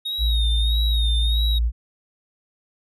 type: tone with vibrato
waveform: triangle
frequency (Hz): 3729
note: A#7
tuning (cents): 0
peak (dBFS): -23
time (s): 0.05-1.59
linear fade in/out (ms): 10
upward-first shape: sine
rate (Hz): 1.6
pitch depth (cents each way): 63
type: tone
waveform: sine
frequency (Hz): 57.7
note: A#1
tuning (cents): -17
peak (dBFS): -17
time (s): 0.18-1.72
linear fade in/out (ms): 50
effects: none